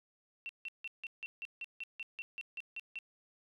sine tone bursts, 2709 Hz, E7, 47 cents sharp, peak -39 dBFS, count 14, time 0.46-2.988 s, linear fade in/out 0 ms, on 32 ms, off 160 ms, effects none

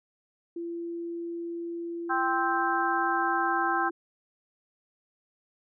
sine tone, 339.7 Hz, F4, 48 cents flat, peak -32 dBFS, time 0.56-3.91 s, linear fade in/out 5 ms
harmonic tone, 261.8 Hz, C4, 1 cent sharp, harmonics 3 / 4 / 5 / 6, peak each -29 / -30 / -31 / -30 dBFS, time 2.09-3.9 s, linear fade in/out 20 ms
effects none

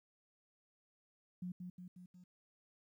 sine tone with echo, 180 Hz, F#3, 47 cents flat, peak -40 dBFS, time 1.42-1.52 s, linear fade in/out 5 ms, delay 180 ms, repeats 4, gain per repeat -4 dB, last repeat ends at 2.24 s, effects 13-bit

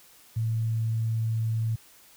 sine tone, 112.4 Hz, A2, 37 cents sharp, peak -24 dBFS, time 0.36-1.76 s, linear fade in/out 10 ms, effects white hiss -55 dBFS RMS until 2.16 s

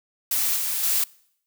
blue noise with level steps, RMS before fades -23 / -26 / -22 dBFS, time 0.31-1.04 s, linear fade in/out 5 ms, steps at 0.56 / 0.83 s, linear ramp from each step 5 ms, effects noise-tail reverb RT60 0.7 s tail -24 dB re dry

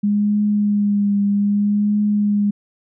sine tone with vibrato, 205 Hz, G#3, 22 cents flat, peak -14 dBFS, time 0.03-2.51 s, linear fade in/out 10 ms, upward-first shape triangle, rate 0.63 Hz, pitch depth 31 cents each way, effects none

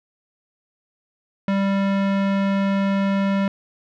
square tone with low-pass filter, 196.5 Hz, G3, 4 cents sharp, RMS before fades -20 dBFS, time 1.48-3.48 s, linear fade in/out 2 ms, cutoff 2500 Hz, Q 0.87, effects none

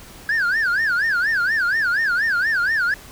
sine tone with vibrato, 1600 Hz, G6, 35 cents sharp, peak -14 dBFS, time 0.29-2.94 s, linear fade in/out 2 ms, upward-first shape sine, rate 4.2 Hz, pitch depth 240 cents each way, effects tanh soft clip ceiling -16 dBFS + pink hiss -42 dBFS RMS until 3.11 s

